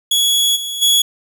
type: tone with level steps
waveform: sawtooth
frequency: 3362 Hz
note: G#7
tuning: 20 cents sharp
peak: -9 / -19 / -7 dBFS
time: 0.11-1.02 s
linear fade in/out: 5 ms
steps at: 0.55 / 0.81 s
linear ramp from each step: 20 ms
effects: none